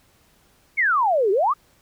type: exponential two-way sweep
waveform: sine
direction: down then up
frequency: 2275 to 370 to 1295 Hz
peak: -16 dBFS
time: 0.77-1.54 s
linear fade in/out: 20 ms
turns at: 1.31 s
effects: pink hiss -59 dBFS RMS until 1.81 s